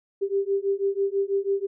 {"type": "beating tone pair", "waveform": "sine", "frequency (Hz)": [392, 398.1], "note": ["G4", "G4"], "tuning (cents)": [0, 27], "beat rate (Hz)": 6.1, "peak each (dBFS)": -25, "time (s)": [0.21, 1.67], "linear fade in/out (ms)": 20, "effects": []}